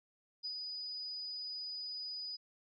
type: tone with ADSR envelope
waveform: sine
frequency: 4959 Hz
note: D#8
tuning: 7 cents flat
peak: -37 dBFS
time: 0.43-2.37 s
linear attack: 22 ms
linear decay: 78 ms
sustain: -3 dB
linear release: 19 ms
effects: none